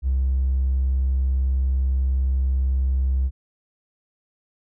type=tone with tanh clipping; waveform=triangle; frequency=65.6 Hz; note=C2; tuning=5 cents sharp; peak=-17 dBFS; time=0.02-3.31 s; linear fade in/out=50 ms; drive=1 dB; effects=none